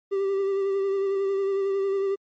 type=tone with vibrato; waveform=triangle; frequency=392 Hz; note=G4; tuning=in tune; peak=-20 dBFS; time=0.11-2.16 s; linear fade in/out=20 ms; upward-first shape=sine; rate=11 Hz; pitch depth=25 cents each way; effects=MP3 32 kbps